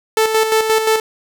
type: tone with tremolo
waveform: sawtooth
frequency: 440 Hz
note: A4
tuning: in tune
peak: -7 dBFS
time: 0.17-1 s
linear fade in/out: 2 ms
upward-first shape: square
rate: 5.7 Hz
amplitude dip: 50%
effects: none